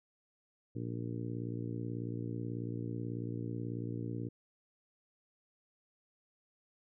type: harmonic tone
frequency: 58.27 Hz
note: A#1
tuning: in tune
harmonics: 2 / 3 / 4 / 5 / 6 / 7 / 8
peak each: -39 / -45 / -46 / -43 / -47 / -51 / -51 dBFS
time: 0.75-4.29 s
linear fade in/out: 10 ms
effects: none